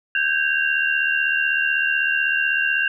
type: tone cluster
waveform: sine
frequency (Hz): 1549 / 1625 / 2766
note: G6 / G#6 / F7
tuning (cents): -21 / -38 / -17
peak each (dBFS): -22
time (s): 0.15-2.88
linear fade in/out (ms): 2
effects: none